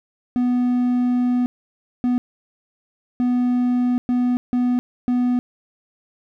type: tone bursts at uneven times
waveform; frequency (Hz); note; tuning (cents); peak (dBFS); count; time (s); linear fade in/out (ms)
triangle; 246.9; B3; 0; -14; 6; 0.36-1.46 / 2.04-2.18 / 3.2-3.98 / 4.09-4.37 / 4.53-4.79 / 5.08-5.39; 0
effects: none